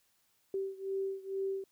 sine beating tone pair, 387 / 389.2 Hz, G4 / G4, -22 / -12 cents, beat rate 2.2 Hz, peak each -36 / -38 dBFS, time 0.54-1.64 s, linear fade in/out 2 ms, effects white hiss -73 dBFS RMS until 1.71 s

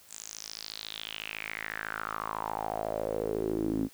sawtooth tone with band-pass filter sweep, 54 Hz, A1, 32 cents flat, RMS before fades -35 dBFS, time 0.08-3.89 s, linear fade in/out 50 ms, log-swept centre 7800 to 260 Hz, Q 5.4, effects white hiss -57 dBFS RMS until 3.93 s

